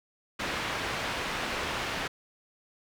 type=low-pass noise; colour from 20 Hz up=white; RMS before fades=-33 dBFS; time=0.39-2.08 s; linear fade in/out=10 ms; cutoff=2500 Hz; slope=12 dB/octave; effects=none